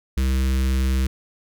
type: tone with notch filter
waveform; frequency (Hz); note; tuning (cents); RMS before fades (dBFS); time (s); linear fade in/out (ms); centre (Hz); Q
square; 65.41; C2; 0; -20; 0.17-1.07; 5; 730; 0.57
effects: none

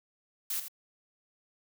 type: noise with echo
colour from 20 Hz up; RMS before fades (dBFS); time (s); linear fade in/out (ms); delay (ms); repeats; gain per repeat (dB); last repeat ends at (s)
blue; -33; 0.5-0.6; 5; 83; 1; -9; 0.683
effects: none

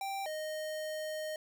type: tone pair in turn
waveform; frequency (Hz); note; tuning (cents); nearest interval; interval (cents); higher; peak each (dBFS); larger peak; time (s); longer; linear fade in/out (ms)
square; 784 / 619.5; G5 / D#5; 0 / -8; major third; 408; first; -36 / -37; first; 0.01-0.26 / 0.26-1.36; second; 2
effects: none

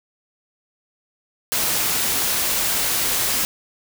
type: noise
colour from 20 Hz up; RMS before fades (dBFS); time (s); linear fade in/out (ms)
white; -21; 1.52-3.45; 0
effects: none

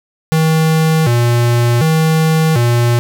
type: tone with vibrato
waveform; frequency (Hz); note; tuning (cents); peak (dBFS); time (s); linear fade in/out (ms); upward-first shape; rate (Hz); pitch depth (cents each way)
square; 137.9; C#3; -9; -10; 0.32-2.99; 0; square; 0.67; 250
effects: none

